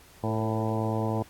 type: harmonic tone with a mistuned harmonic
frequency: 110 Hz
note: A2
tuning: in tune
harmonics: 1 / 2 / 3 / 4 / 5 / 6 / 7 / 8 / 9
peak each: -29 / -32 / -34 / -35 / -36 / -37 / -37 / -38 / -39 dBFS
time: 0.23-1.23 s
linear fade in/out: 10 ms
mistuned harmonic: 4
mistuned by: +27 cents
effects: pink hiss -54 dBFS RMS until 1.29 s + AAC 64 kbps